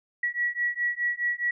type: beating tone pair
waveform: sine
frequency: 1927 / 1931.8 Hz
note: B6 / B6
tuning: -43 / -39 cents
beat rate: 4.8 Hz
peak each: -28 dBFS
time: 0.23-1.51 s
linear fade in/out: 5 ms
effects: none